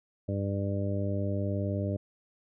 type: harmonic tone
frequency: 99.4 Hz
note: G2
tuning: 25 cents sharp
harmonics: 1 / 2 / 3 / 4 / 5 / 6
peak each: -30 / -35 / -37 / -41 / -41 / -37 dBFS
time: 0.28-1.97 s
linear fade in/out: 10 ms
effects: none